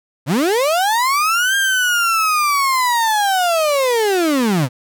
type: linear two-way sweep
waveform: 35% pulse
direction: up then down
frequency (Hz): 116.5 to 1611 to 116.5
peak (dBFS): -12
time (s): 0.26-4.69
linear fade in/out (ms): 50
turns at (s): 1.56
effects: none